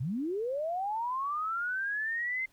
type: linear sweep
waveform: sine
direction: up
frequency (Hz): 110 to 2093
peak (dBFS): -30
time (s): 0-2.46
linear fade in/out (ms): 10
effects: pink hiss -67 dBFS RMS until 2.52 s